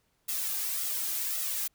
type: noise with flanger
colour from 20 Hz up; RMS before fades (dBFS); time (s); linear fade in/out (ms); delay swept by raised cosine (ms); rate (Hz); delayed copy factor
blue; -32; 0.28-1.68; 10; 1.5 to 2.49; 1.8; +0.65
effects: pink hiss -73 dBFS RMS until 1.74 s